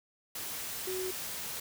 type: tone in noise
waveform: sine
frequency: 372.6 Hz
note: F#4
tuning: 12 cents sharp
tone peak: -34 dBFS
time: 0.87-1.11 s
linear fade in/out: 5 ms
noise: white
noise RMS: -39 dBFS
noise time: 0.35-1.6 s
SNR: +2 dB
effects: none